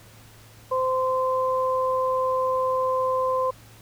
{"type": "tone pair together", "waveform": "sine", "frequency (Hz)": [517, 1034.8], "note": ["C5", "C6"], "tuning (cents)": [-21, -19], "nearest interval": "octave", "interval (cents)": 1202, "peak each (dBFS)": [-23, -24], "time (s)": [0.71, 3.51], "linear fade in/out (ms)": 10, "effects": ["added 110 Hz sine -50 dBFS peak until 3.81 s", "pink hiss -51 dBFS RMS until 3.81 s"]}